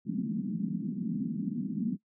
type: band-pass noise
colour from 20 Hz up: pink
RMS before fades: -33 dBFS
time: 0.05-1.97 s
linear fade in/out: 20 ms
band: 170 to 260 Hz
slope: 48 dB/octave
effects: noise-tail reverb RT60 0.1 s tail -19 dB re dry